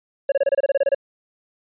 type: tone bursts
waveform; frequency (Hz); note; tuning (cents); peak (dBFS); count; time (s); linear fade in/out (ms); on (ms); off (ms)
triangle; 554.4; C#5; 0; -12; 12; 0.29-0.947; 5; 30; 27
effects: resampled to 8000 Hz